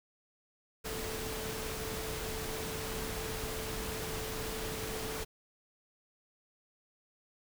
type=tone in noise; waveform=sine; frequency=440 Hz; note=A4; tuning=in tune; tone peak=-42 dBFS; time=0.84-5.25 s; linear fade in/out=20 ms; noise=pink; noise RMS=-39 dBFS; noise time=0.84-5.25 s; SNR=-6 dB; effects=none